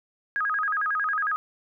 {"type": "tone with vibrato", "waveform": "sine", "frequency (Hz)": 1436, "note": "F6", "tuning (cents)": 48, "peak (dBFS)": -23, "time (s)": [0.36, 1.36], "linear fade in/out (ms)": 0, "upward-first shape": "square", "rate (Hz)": 11, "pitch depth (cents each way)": 230, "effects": []}